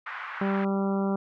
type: band-pass noise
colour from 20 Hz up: white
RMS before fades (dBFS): -37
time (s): 0.06-0.65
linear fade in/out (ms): 5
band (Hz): 1000 to 1800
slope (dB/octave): 24
type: harmonic tone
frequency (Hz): 196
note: G3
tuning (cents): 0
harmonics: 1 / 2 / 3 / 4 / 5 / 6 / 7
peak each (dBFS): -25 / -31 / -35 / -37 / -39 / -41 / -42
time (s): 0.41-1.16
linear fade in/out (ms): 5
effects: none